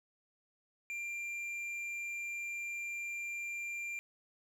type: tone with tanh clipping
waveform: sine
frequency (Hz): 2379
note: D7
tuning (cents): +22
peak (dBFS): -39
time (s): 0.9-3.99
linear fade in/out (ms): 0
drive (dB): 7
effects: none